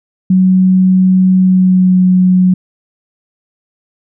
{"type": "tone with pitch glide", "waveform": "sine", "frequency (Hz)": [186.2, 183.64], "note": ["F#3", "F#3"], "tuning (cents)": [11, -13], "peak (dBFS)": -5, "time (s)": [0.3, 2.54], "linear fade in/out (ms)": 5, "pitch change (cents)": -24, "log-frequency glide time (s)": [1.37, 2.01], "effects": []}